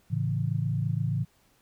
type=chord; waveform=sine; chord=A major; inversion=none; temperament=equal; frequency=110 / 138.59 / 164.81 Hz; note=A2 / C#3 / E3; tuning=0 / 0 / 0 cents; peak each=-29 / -29 / -31 dBFS; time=0.1-1.25 s; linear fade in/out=20 ms; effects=pink hiss -65 dBFS RMS until 1.61 s